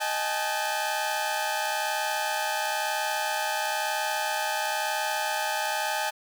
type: tone cluster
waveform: sawtooth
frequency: 623 / 806 / 867 / 1525 Hz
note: D#5 / G5 / A5 / G6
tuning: +2 / +48 / -26 / -48 cents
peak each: -30 / -28 / -26 / -31 dBFS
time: 0-6.11 s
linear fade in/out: 20 ms
effects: none